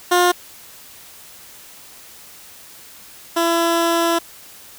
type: tone pair in turn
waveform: 15% pulse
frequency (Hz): 355.6 / 336.2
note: F4 / E4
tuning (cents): +31 / +34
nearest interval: minor second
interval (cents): 97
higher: first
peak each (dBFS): -6 / -9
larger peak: first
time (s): 0.11-0.32 / 3.36-4.19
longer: second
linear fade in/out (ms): 10
effects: white hiss -42 dBFS RMS until 4.78 s